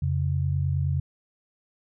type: tone pair together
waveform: sine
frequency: 88.2 / 137.6 Hz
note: F2 / C#3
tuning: +18 / -12 cents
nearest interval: minor sixth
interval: 770 cents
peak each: -25 dBFS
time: 0.02-1 s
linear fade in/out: 5 ms
effects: none